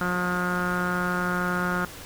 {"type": "tone with low-pass filter", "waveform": "sawtooth", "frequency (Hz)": 178.9, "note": "F3", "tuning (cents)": 42, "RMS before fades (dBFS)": -26, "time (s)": [0.01, 1.85], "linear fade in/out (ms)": 0, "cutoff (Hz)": 1400, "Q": 8.2, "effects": ["pink hiss -41 dBFS RMS until 2.05 s"]}